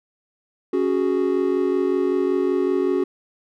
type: chord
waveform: triangle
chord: C# suspended fourth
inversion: none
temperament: equal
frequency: 277.2 / 370 / 415.3 Hz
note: C#4 / F#4 / G#4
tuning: 0 / 0 / 0 cents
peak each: -22 / -18 / -23 dBFS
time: 0.73-3.04 s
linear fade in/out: 5 ms
effects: none